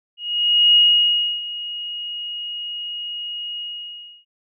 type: tone with ADSR envelope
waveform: sine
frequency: 2879 Hz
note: F#7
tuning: 48 cents flat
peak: -9 dBFS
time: 0.17-4.25 s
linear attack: 580 ms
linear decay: 660 ms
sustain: -17 dB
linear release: 660 ms
effects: none